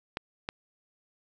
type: clicks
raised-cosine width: 0.3 ms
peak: -16 dBFS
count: 2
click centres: 0.171 / 0.489 s
effects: none